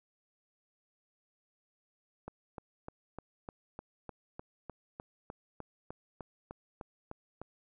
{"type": "click train", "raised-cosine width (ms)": 1, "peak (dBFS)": -28, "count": 18, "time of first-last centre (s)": [2.28, 7.416], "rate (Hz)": 3.31, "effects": []}